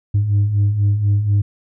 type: beating tone pair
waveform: sine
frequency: 99 / 103.1 Hz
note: G2 / G#2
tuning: +18 / -12 cents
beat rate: 4.1 Hz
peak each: -19 / -12 dBFS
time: 0.14-1.42 s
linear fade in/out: 10 ms
effects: tanh soft clip ceiling -10 dBFS